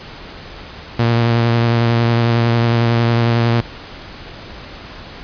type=tone with vibrato; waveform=sawtooth; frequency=117 Hz; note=A#2; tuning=7 cents sharp; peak=-8 dBFS; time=0.99-3.61 s; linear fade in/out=5 ms; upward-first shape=sine; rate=11 Hz; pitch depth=21 cents each way; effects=pink hiss -34 dBFS RMS until 5.23 s + resampled to 11025 Hz